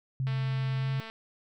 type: tone with pitch glide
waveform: sine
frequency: 131.7 to 134.16 Hz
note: C3 to C3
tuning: +12 to +44 cents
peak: -27 dBFS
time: 0.2-1 s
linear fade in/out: 0 ms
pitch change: +32 cents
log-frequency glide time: 0.8-0.89 s
type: click train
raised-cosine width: 0.3 ms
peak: -27 dBFS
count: 186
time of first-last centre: 0.27-1.1 s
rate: 223 Hz
effects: none